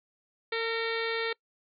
harmonic tone with a mistuned harmonic, 454.3 Hz, A#4, 45 cents flat, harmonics 1 / 2 / 3 / 4 / 5 / 6 / 7 / 8 / 9 / 10, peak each -31 / -41 / -38 / -36 / -37 / -45 / -45 / -40 / -42 / -49 dBFS, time 0.52-1.33 s, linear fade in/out 5 ms, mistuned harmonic 4, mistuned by +26 cents, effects noise-tail reverb RT60 0.1 s tail -25 dB re dry

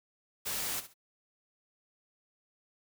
white noise with echo, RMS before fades -35 dBFS, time 0.45-0.81 s, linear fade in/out 20 ms, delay 66 ms, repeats 2, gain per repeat -13 dB, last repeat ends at 0.942 s, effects none

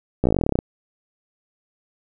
slowing click train, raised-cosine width 2 ms, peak -5 dBFS, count 16, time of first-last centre 0.24-0.589 s, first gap 15 ms, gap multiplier 1.06, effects none

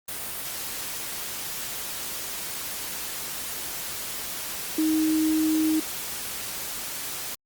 sine tone in noise, 313.7 Hz, D#4, 14 cents sharp, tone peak -20 dBFS, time 4.78-5.8 s, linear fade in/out 5 ms, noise white, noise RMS -33 dBFS, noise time 0.08-7.35 s, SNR +10 dB, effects Opus 32 kbps

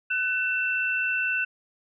sine tone pair together, 1502.5 / 2679 Hz, F#6 / E7, +26 / +27 cents, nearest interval minor seventh, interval 1001 cents, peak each -26 dBFS, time 0.1-1.45 s, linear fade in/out 10 ms, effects none

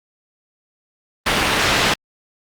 white low-pass noise, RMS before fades -17 dBFS, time 1.26-1.94 s, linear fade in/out 5 ms, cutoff 3100 Hz, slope 12 dB/octave, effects Opus 32 kbps

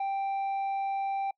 sine tone with tanh clipping, 785 Hz, G5, 2 cents sharp, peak -29 dBFS, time 0-1.31 s, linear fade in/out 5 ms, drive 4 dB, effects noise-tail reverb RT60 0.1 s tail -26 dB re dry

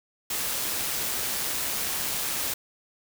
white noise with amplitude modulation, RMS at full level -28 dBFS, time 0.3-2.54 s, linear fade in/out 5 ms, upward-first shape sine, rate 134 Hz, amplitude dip 25%, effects none

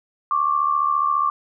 sine tone pair together, 1093.4 / 1168 Hz, C#6 / D6, -24 / -10 cents, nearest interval minor second, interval 114 cents, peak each -21 / -19 dBFS, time 0.31-1.3 s, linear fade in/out 2 ms, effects none

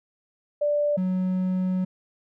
sine / triangle tone pair in turn, 587.3 / 184.99 Hz, D5 / F#3, 0 / 0 cents, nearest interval octave + minor sixth, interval 2000 cents, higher first, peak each -20 dBFS, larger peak neither, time 0.61-0.97 / 0.97-1.85 s, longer second, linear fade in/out 10 ms, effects none

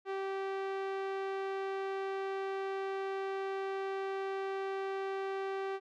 sawtooth tone with low-pass filter, 388.2 Hz, G4, 17 cents flat, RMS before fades -37 dBFS, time 0.05-5.8 s, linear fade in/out 50 ms, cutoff 2400 Hz, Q 0.63, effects none

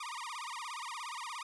sawtooth tone with vibrato, 1070 Hz, C6, 38 cents sharp, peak -36 dBFS, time 0-1.43 s, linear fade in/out 5 ms, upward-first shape sine, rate 17 Hz, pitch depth 260 cents each way, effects resampled to 24000 Hz

